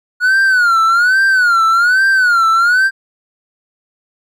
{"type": "tone with vibrato", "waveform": "triangle", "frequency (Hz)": 1446, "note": "F#6", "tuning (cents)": -40, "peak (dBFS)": -6, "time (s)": [0.2, 2.91], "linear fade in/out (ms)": 50, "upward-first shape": "sine", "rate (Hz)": 1.2, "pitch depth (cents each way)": 150, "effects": ["MP3 96 kbps"]}